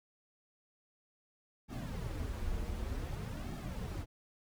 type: noise with flanger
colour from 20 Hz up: brown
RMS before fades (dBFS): -39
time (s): 1.68-4.06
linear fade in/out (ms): 50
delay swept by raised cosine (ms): 2 to 7.6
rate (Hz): 0.54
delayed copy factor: -0.75
effects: none